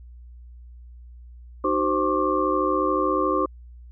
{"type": "tone cluster", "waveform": "sine", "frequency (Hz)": [306.6, 377.9, 521, 1078, 1172], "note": ["D#4", "F#4", "C5", "C#6", "D6"], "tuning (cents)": [-25, 37, -7, -49, -4], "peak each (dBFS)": -26, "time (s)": [1.64, 3.46], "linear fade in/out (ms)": 5, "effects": ["added 60 Hz sine -41 dBFS peak until 3.91 s"]}